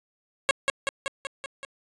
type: tone with echo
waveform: 10% pulse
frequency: 548 Hz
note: C#5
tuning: 20 cents flat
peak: -10 dBFS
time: 0.49-0.51 s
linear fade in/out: 0 ms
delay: 190 ms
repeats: 6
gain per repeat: -3 dB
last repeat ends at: 1.65 s
effects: resampled to 24000 Hz